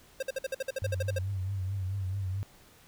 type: tone bursts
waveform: square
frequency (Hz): 532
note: C5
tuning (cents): +29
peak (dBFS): -30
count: 13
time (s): 0.2-1.187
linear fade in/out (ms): 5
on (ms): 27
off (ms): 53
type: tone with vibrato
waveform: sine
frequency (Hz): 95.9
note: G2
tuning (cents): -37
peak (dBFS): -30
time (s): 0.82-2.43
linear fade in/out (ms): 0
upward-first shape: triangle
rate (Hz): 4.6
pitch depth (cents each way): 85
effects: pink hiss -58 dBFS RMS until 2.87 s